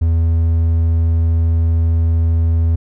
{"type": "tone", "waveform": "triangle", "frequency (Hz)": 82.41, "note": "E2", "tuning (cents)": 0, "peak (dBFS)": -9, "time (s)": [0.01, 2.76], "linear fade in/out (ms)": 10, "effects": []}